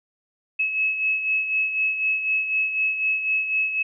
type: beating tone pair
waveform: sine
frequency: 2580 / 2584 Hz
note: E7 / E7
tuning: -38 / -35 cents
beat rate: 4 Hz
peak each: -21 / -29 dBFS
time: 0.59-3.83 s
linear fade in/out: 10 ms
effects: none